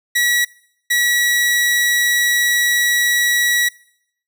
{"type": "tone pair in turn", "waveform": "sawtooth", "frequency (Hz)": [1931, 1931], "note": ["B6", "B6"], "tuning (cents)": [-39, -39], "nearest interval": "unison", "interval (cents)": 0, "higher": "neither", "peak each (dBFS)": -10, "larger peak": "neither", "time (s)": [[0.15, 0.45], [0.9, 3.69]], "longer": "second", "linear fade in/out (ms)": 10, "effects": ["noise-tail reverb RT60 0.7 s tail -22 dB re dry"]}